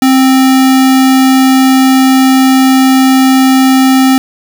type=tone with sample-and-hold; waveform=sine; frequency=263.5 Hz; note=C4; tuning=12 cents sharp; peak=-3 dBFS; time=0.02-4.18 s; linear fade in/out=2 ms; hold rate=1050 Hz; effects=none